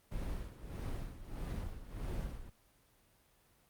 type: noise with tremolo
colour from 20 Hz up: brown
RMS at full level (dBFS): -38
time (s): 0.11-2.5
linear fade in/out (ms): 10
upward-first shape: sine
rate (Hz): 1.6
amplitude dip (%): 75
effects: pink hiss -69 dBFS RMS until 3.69 s + Opus 32 kbps